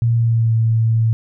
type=tone with pitch glide; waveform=sine; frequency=116.54 to 112.96 Hz; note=A#2 to A2; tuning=0 to +46 cents; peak=-12 dBFS; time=0.02-1.13 s; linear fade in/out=0 ms; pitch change=-54 cents; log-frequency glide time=0.15-0.54 s; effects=none